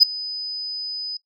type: tone with ADSR envelope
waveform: sine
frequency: 5000 Hz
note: D#8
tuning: 8 cents sharp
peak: -3 dBFS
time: 0-1.17 s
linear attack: 28 ms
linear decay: 8 ms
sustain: -23 dB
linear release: 4 ms
effects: noise-tail reverb RT60 0.1 s tail -18 dB re dry + tanh soft clip ceiling -4 dBFS